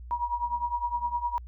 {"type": "tone with tremolo", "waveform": "sine", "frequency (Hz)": 958, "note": "A#5", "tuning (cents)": 47, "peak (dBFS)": -23, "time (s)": [0.11, 1.38], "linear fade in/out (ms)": 0, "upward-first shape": "triangle", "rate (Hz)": 9.8, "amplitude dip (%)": 90, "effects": ["added 60 Hz sine -40 dBFS peak until 1.47 s"]}